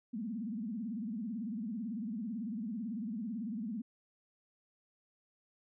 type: tone with vibrato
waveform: sine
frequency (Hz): 220.6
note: A3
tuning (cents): +5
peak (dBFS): -36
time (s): 0.13-3.82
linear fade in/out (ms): 10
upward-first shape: sine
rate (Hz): 18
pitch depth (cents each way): 200
effects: none

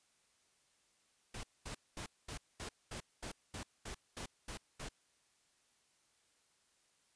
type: noise bursts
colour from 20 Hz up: pink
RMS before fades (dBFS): -45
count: 12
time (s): 1.34-4.888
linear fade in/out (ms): 5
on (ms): 94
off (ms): 220
effects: white hiss -74 dBFS RMS until 7.15 s + resampled to 22050 Hz

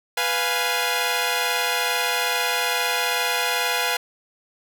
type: chord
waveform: 10% pulse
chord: F diminished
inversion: second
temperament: equal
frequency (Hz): 493.9 / 698.5 / 830.6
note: Cb5 / F5 / Ab5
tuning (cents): 0 / 0 / 0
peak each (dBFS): -17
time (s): 0.17-3.97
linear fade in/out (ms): 5
effects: none

